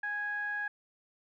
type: tone with low-pass filter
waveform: sawtooth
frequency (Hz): 829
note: G#5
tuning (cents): -3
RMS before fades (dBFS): -35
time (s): 0.03-0.68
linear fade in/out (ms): 5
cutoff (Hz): 1700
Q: 8.7
effects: none